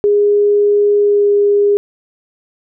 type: tone with pitch glide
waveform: sine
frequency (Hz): 411.2 to 407.9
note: G#4 to G#4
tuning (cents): -17 to -31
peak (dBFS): -8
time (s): 0.04-1.77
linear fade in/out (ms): 0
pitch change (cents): -14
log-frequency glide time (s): 0.98-1.31
effects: none